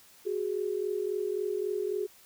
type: tone pair together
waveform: sine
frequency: 372.3 / 416 Hz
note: F#4 / G#4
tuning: +11 / +3 cents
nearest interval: major second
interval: 192 cents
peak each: -32 / -31 dBFS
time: 0.25-2.07 s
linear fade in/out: 20 ms
effects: white hiss -57 dBFS RMS until 2.25 s